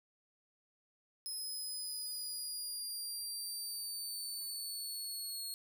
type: exponential sweep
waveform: 20% pulse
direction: down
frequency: 5120 to 4304 Hz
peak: -34 dBFS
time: 1.26-5.54 s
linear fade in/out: 0 ms
effects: none